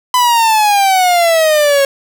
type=exponential sweep; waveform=45% pulse; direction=down; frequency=1008 to 547 Hz; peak=-8 dBFS; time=0.14-1.85 s; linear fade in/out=2 ms; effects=none